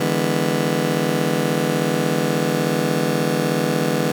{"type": "chord", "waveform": "20% pulse", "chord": "E dominant seventh", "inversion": "third", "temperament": "just", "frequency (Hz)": [148.33, 164.81, 206, 247.2], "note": ["D3", "E3", "G#3", "B3"], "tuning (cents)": [18, 0, -14, 2], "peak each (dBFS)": -19, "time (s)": [0, 4.12], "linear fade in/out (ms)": 5, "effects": []}